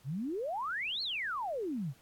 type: exponential two-way sweep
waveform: sine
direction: up then down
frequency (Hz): 121.2 to 4435 to 121.2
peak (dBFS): -33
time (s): 0.04-1.94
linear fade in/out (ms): 50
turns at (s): 1.02
effects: pink hiss -64 dBFS RMS until 2.01 s + AAC 64 kbps